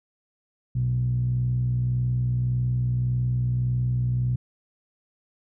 10% pulse tone with low-pass filter, 61.74 Hz, B1, in tune, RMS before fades -24 dBFS, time 0.75-4.36 s, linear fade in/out 5 ms, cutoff 130 Hz, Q 7.5, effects none

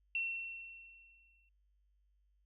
sine tone with exponential decay, 2712 Hz, E7, 49 cents sharp, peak -32 dBFS, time 0.15-1.49 s, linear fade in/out 2 ms, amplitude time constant 290 ms, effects added 50 Hz sine -70 dBFS peak until 2.45 s

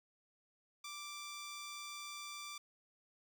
10% pulse tone, 1174.7 Hz, D6, in tune, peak -37 dBFS, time 0.84-2.58 s, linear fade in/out 5 ms, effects none

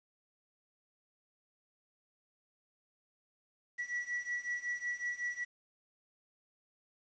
triangle beating tone pair, 1940 / 1945.4 Hz, B6 / B6, -31 / -27 cents, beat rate 5.4 Hz, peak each -38 / -36 dBFS, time 3.78-5.45 s, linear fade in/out 20 ms, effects resampled to 16000 Hz + 10-bit

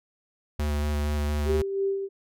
square tone with vibrato, 74 Hz, D2, 14 cents sharp, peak -25 dBFS, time 0.59-1.62 s, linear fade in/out 5 ms, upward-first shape square, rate 4.3 Hz, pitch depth 12 cents each way
sine tone with tremolo, 392 Hz, G4, in tune, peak -22 dBFS, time 1.45-2.09 s, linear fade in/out 50 ms, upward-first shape sine, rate 3.1 Hz, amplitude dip 50%
effects none

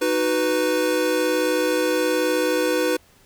square chord, B major, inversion first, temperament equal, 311.1 / 370 / 493.9 Hz, D#4 / F#4 / B4, 0 / 0 / 0 cents, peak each -25 / -26 / -22 dBFS, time 0.01-2.97 s, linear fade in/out 10 ms, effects pink hiss -55 dBFS RMS until 3.25 s

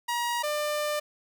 sawtooth tone pair in turn, 953 / 596.7 Hz, A#5 / D5, +38 / +27 cents, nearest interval minor sixth, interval 811 cents, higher first, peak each -23 dBFS, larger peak neither, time 0.08-0.43 / 0.43-1 s, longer second, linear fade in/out 10 ms, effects none

